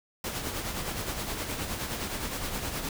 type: noise with tremolo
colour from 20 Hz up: pink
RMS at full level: -32 dBFS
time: 0.24-2.89 s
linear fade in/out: 2 ms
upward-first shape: sine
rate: 9.6 Hz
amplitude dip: 45%
effects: none